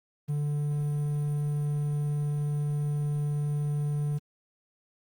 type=tone with quantisation; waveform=triangle; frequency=146.83 Hz; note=D3; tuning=in tune; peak=-24 dBFS; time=0.28-4.19 s; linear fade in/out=20 ms; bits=9; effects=Opus 24 kbps